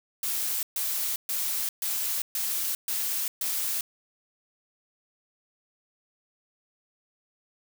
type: noise bursts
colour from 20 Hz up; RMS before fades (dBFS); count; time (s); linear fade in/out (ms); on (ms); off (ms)
blue; -29; 7; 0.23-3.81; 2; 400; 130
effects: none